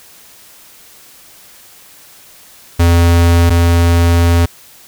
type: tone pair in turn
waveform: square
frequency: 85.3 / 85.3 Hz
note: F2 / F2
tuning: -40 / -40 cents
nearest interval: unison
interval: 0 cents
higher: neither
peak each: -7 / -8 dBFS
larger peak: first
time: 2.79-3.5 / 3.5-4.46 s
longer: second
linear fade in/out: 10 ms
effects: white hiss -41 dBFS RMS until 4.87 s